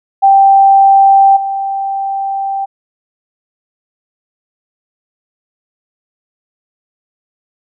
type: tone with level steps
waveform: sine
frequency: 784 Hz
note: G5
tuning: in tune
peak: -3 / -14 dBFS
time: 0.22-2.66 s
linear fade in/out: 20 ms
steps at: 1.36 s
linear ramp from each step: 10 ms
effects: none